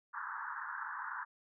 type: band-pass noise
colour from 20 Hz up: white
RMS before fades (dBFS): -42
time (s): 0.13-1.25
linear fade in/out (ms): 20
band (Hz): 880 to 1700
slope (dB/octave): 96
effects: none